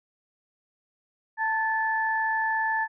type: tone pair together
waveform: sine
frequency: 888.8 / 1743 Hz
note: A5 / A6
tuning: +17 / -17 cents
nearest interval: octave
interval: 1166 cents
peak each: -26 dBFS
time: 1.37-2.88 s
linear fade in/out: 50 ms
effects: none